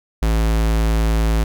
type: tone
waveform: square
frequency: 55 Hz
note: A1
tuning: in tune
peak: -15 dBFS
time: 0.22-1.44 s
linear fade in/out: 5 ms
effects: none